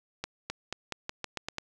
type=accelerating click train; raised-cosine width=0.2 ms; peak=-16 dBFS; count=9; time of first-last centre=0.24-1.584 s; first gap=260 ms; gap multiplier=0.87; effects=none